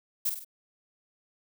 violet noise with echo, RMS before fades -27 dBFS, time 0.25-0.3 s, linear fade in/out 10 ms, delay 49 ms, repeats 3, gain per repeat -6 dB, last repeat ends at 0.447 s, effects none

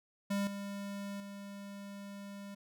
square tone with level steps, 200 Hz, G3, 35 cents sharp, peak -32 / -40 / -45 dBFS, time 0.3-2.55 s, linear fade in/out 10 ms, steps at 0.47 / 1.2 s, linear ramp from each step 2 ms, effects none

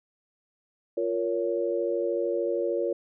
sine chord, Bb minor, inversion second, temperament just, 349.6 / 466.2 / 559.4 Hz, F4 / Bb4 / Db5, +2 / 0 / +16 cents, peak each -29 dBFS, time 0.97-2.93 s, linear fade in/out 5 ms, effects none

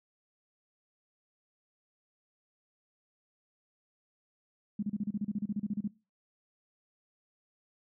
sine tone bursts, 207.7 Hz, G#3, in tune, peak -29 dBFS, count 16, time 4.79-5.877 s, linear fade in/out 5 ms, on 37 ms, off 33 ms, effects noise-tail reverb RT60 0.3 s tail -21 dB re dry

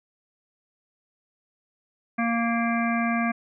harmonic tone with a mistuned harmonic, 232.3 Hz, A#3, 6 cents flat, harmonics 1 / 3 / 5 / 7 / 9 / 10, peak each -24 / -29 / -31 / -32 / -34 / -34 dBFS, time 2.18-3.32 s, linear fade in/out 10 ms, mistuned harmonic 10, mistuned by +25 cents, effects none

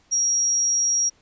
sine tone, 5660 Hz, F8, 22 cents sharp, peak -18 dBFS, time 0.11-1.1 s, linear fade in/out 20 ms, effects pink hiss -60 dBFS RMS until 1.21 s + resampled to 16000 Hz

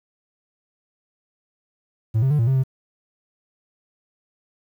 triangle tone with pitch steps, 110.6 / 133.3 / 149 / 115.2 / 133.2 / 131.7 Hz, A2 / C3 / D3 / A#2 / C3 / C3, +9 / +33 / +25 / -20 / +31 / +12 cents, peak -13 dBFS, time 2.14-2.638 s, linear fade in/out 20 ms, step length 83 ms, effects tanh soft clip ceiling -9 dBFS + 9-bit

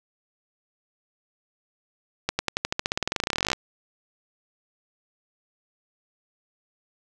accelerating click train, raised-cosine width 0.2 ms, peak -6 dBFS, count 29, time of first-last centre 2.29-3.531 s, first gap 100 ms, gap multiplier 0.93, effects none

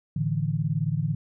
sine chord, A suspended fourth, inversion none, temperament equal, 110 / 146.83 / 164.81 Hz, A2 / D3 / E3, 0 / 0 / 0 cents, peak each -30 / -26 / -28 dBFS, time 0.16-1.15 s, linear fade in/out 5 ms, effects none

